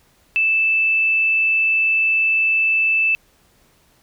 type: tone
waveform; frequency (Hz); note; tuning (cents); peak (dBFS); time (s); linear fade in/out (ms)
sine; 2637; E7; 0; -14; 0.36-3.15; 0
effects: pink hiss -57 dBFS RMS until 4.02 s